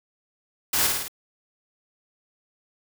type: noise with echo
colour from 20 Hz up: white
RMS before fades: -23 dBFS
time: 0.73-0.87 s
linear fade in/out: 5 ms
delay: 53 ms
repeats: 4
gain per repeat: -3 dB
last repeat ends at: 1.082 s
effects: none